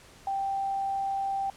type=tone; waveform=sine; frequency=784 Hz; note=G5; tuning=in tune; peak=-27 dBFS; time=0.27-1.5 s; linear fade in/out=2 ms; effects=pink hiss -53 dBFS RMS until 1.56 s + low-pass 10000 Hz 12 dB/octave